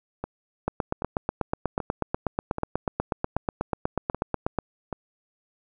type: two click trains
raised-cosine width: 1 ms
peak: -16 / -10 dBFS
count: 7 / 33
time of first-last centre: 0.24-4.928 / 0.68-4.587 s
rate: 1.28 / 8.19 Hz
effects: none